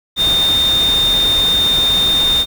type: tone in noise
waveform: sine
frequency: 3640 Hz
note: A#7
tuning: 42 cents flat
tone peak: -11 dBFS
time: 0.16-2.46 s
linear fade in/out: 50 ms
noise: pink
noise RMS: -23 dBFS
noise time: 0.16-2.46 s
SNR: +9 dB
effects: none